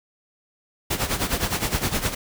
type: noise with tremolo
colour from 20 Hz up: pink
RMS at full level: -22 dBFS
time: 0.9-2.15 s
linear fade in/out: 10 ms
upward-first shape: sine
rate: 9.7 Hz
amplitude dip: 75%
effects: none